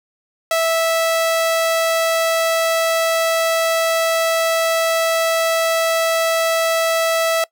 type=tone; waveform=sawtooth; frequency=656 Hz; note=E5; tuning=9 cents flat; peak=-11 dBFS; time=0.51-7.44 s; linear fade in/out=2 ms; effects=noise-tail reverb RT60 0.1 s tail -22 dB re dry